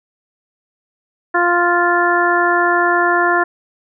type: harmonic tone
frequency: 349.2 Hz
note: F4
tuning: in tune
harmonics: 1 / 2 / 3 / 4 / 5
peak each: -18 / -18 / -18 / -18 / -18 dBFS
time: 1.34-3.44 s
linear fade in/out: 10 ms
effects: none